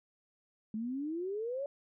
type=exponential sweep; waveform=sine; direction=up; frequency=211.2 to 578 Hz; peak=-34 dBFS; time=0.74-1.66 s; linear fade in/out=2 ms; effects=none